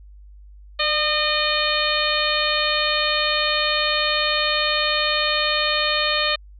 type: harmonic tone with a mistuned harmonic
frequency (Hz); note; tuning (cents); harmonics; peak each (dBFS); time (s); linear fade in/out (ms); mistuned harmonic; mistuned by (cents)
610; D#5; -34; 1 / 2 / 3 / 4 / 5 / 6 / 7; -26 / -26 / -26 / -26 / -26 / -26 / -26; 0.79-6.36; 10; 1; -35
effects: added 50 Hz sine -41 dBFS peak until 6.59 s

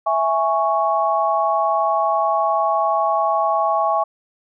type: chord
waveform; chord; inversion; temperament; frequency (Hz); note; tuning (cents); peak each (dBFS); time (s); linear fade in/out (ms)
sine; C# minor; first; equal with one note detuned; 659.3 / 827.7 / 1108.7; E5 / G#5 / C#6; 0 / -6 / 0; -20; 0.06-4.04; 10
effects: none

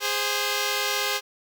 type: tone pair together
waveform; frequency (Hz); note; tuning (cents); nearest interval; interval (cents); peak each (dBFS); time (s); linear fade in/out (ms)
5% pulse; 411.4 / 523.3; G#4 / C5; -16 / 0; major third; 416; -15; 0-1.21; 50
effects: none

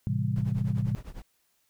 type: chord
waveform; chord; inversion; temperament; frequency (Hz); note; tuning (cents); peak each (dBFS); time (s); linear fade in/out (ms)
sine; A minor seventh; none; just; 110 / 132 / 165 / 198; A2 / C3 / E3 / G3; 0 / +16 / +2 / +18; -29 / -29 / -34 / -33; 0.07-0.95; 0
type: noise with tremolo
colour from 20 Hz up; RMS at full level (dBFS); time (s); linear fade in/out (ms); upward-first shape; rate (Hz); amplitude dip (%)
brown; -38; 0.36-1.22; 0; triangle; 10; 100
effects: white hiss -71 dBFS RMS until 1.69 s

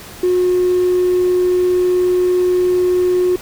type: tone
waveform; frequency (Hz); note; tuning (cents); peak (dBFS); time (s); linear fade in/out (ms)
triangle; 361.9; F#4; -38; -8; 0.23-3.36; 5
effects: tanh soft clip ceiling -8 dBFS + pink hiss -35 dBFS RMS until 3.41 s

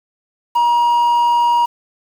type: tone with quantisation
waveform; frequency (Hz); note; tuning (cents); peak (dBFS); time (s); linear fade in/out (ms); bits
triangle; 952; A#5; +36; -9; 0.55-1.66; 10; 6
effects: none

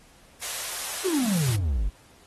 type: high-pass noise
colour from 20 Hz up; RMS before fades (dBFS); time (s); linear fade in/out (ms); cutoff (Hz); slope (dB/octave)
white; -32; 0.41-1.57; 20; 470; 24
type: exponential sweep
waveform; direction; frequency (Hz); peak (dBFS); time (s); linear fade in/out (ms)
triangle; down; 402.1 to 43.65; -20; 1.04-1.9; 20
effects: pink hiss -56 dBFS RMS until 2.26 s + AAC 32 kbps

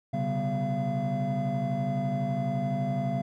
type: tone cluster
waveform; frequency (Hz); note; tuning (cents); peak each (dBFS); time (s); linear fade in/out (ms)
triangle; 127.5 / 139.4 / 193 / 245.3 / 682; C3 / C#3 / G3 / B3 / F5; -44 / +10 / -27 / -12 / -41; -33 / -28 / -30 / -32 / -29; 0.13-3.22; 10
effects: tanh soft clip ceiling -19 dBFS

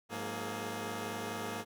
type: tone cluster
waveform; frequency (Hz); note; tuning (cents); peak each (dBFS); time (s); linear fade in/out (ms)
10% pulse; 104.1 / 180.3 / 232.5 / 421.4; G#2 / F#3 / A#3 / G#4; +5 / -45 / -4 / +25; -35 / -38 / -32 / -35; 0.09-1.65; 50
effects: none

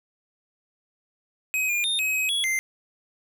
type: tone with pitch steps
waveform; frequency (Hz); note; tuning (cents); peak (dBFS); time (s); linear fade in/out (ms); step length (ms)
square; 2530 / 2414 / 3652 / 2550 / 2536 / 3359 / 2085; D#7 / D7 / A#7 / D#7 / D#7 / G#7 / C7; +28 / +47 / -36 / +42 / +32 / +19 / -7; -23; 1.54-2.59; 0; 150
effects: none

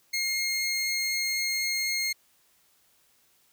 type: tone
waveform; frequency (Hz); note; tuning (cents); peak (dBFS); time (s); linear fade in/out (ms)
20% pulse; 2138; C7; +37; -21; 0.13-2.13; 10
effects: white hiss -65 dBFS RMS until 3.52 s

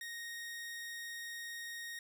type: tone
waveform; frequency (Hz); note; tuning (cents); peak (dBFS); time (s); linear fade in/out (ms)
sawtooth; 1864.7; A#6; 0; -39; 0.01-1.99; 2
effects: none

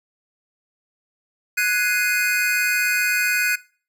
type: chord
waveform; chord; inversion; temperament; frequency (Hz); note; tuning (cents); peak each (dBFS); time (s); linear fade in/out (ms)
square; Ab dominant seventh; third; equal; 1480 / 1661.2 / 2093 / 2489; Gb6 / Ab6 / C7 / Eb7; 0 / 0 / 0 / 0; -23 / -28 / -28 / -22; 1.57-3.56; 10
effects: noise-tail reverb RT60 0.4 s tail -21 dB re dry

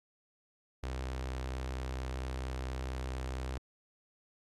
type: tone with notch filter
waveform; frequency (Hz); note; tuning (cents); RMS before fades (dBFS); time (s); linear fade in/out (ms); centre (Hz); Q
sawtooth; 64.4; C2; -27; -38; 0.83-3.58; 5; 180; 1.3
effects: low-pass 8000 Hz 12 dB/octave + AAC 64 kbps

